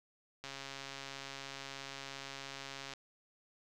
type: click train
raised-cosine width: 0.2 ms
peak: -27 dBFS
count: 343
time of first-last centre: 0.44-2.936 s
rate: 137 Hz
effects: none